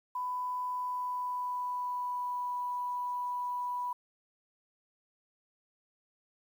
sine tone with pitch glide, 997 to 984.4 Hz, B5 to B5, +16 to -6 cents, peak -32 dBFS, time 0.15-3.93 s, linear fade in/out 5 ms, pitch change -22 cents, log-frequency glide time 0.68-2.58 s, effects 10-bit

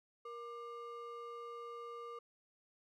triangle ring-modulated tone, 830.6 Hz, G#5, in tune, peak -40 dBFS, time 0.25-2.19 s, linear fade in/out 5 ms, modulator 360 Hz, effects none

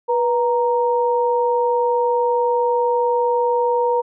sine tone pair together, 487.6 / 932.3 Hz, B4 / A#5, -22 / 0 cents, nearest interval major seventh, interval 1122 cents, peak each -17 / -19 dBFS, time 0.08-4.02 s, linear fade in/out 20 ms, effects none

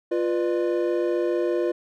triangle chord, B diminished, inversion second, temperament equal with one note detuned, 349.2 / 493.9 / 600.4 Hz, F4 / B4 / D5, 0 / 0 / +38 cents, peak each -21 / -25 / -27 dBFS, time 0.11-1.72 s, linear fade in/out 10 ms, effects none

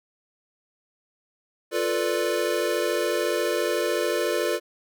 square chord, B half-diminished seventh, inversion second, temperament equal, 349.2 / 440 / 493.9 / 587.3 Hz, F4 / A4 / B4 / D5, 0 / 0 / 0 / 0 cents, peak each -29 dBFS, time 1.71-4.6 s, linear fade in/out 50 ms, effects none

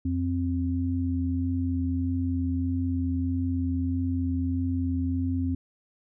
sine tone pair together, 87 / 262.6 Hz, F2 / C4, -6 / +6 cents, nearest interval octave + perfect fifth, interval 1912 cents, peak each -27 dBFS, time 0.05-5.55 s, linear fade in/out 5 ms, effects none

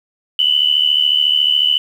sine tone pair together, 2949 / 3023 Hz, F#7 / F#7, -6 / +36 cents, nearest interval unison, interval 42 cents, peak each -14 dBFS, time 0.39-1.78 s, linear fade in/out 2 ms, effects 7-bit

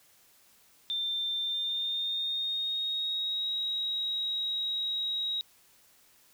sine tone with pitch glide, 3580 to 3815 Hz, A7 to A#7, +29 to +39 cents, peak -29 dBFS, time 0.9-5.41 s, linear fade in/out 0 ms, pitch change +110 cents, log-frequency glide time 1.41-3.52 s, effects white hiss -62 dBFS RMS until 6.33 s

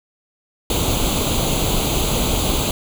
pink noise with comb filter, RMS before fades -19 dBFS, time 0.7-2.71 s, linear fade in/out 2 ms, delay 0.28 ms, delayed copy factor +0.8, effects none

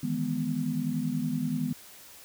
sine chord, E major seventh, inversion third, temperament equal with one note detuned, 154.22 / 164.81 / 207.7 / 246.9 Hz, D#3 / E3 / G#3 / B3, -15 / 0 / 0 / 0 cents, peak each -34 / -34 / -34 / -30 dBFS, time 0.03-1.73 s, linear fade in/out 5 ms, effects white hiss -50 dBFS RMS until 2.24 s

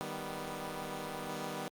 10% pulse chord, Eb augmented, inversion none, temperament equal, 155.56 / 196 / 246.9 Hz, Eb3 / G3 / B3, 0 / 0 / 0 cents, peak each -34 dBFS, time 0.01-1.68 s, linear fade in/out 0 ms, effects Opus 48 kbps

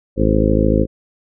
harmonic tone with a mistuned harmonic, 53.4 Hz, G#1, 49 cents sharp, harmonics 1 / 2 / 3 / 4 / 5 / 6 / 7 / 8 / 9 / 10, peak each -18 / -20 / -22 / -19 / -21 / -20 / -25 / -22 / -27 / -21 dBFS, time 0.16-0.87 s, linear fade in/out 50 ms, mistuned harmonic 10, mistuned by -32 cents, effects none

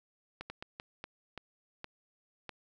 slowing click train, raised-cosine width 0.3 ms, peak -25 dBFS, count 8, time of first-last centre 0.41-2.493 s, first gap 90 ms, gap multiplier 1.39, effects none

